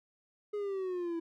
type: exponential sweep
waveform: triangle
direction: down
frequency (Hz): 420 to 329.1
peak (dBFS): -31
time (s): 0.53-1.2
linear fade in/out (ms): 10
effects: none